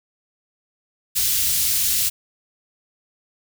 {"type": "band-stop noise", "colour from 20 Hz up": "white", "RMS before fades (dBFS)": -20, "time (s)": [1.15, 2.1], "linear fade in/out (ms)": 20, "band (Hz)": [110, 3300], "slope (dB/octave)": 12, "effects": []}